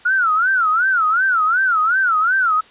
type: tone with vibrato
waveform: sine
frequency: 1396.9 Hz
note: F6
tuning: in tune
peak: -13 dBFS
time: 0.05-2.61 s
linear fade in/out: 10 ms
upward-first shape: sine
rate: 2.7 Hz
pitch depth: 200 cents each way
effects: white hiss -46 dBFS RMS until 2.7 s + resampled to 8000 Hz